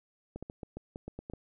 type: clicks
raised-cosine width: 2 ms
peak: -27 dBFS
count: 10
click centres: 0.36 / 0.426 / 0.499 / 0.632 / 0.77 / 0.959 / 1.08 / 1.19 / 1.299 / 1.336 s
effects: none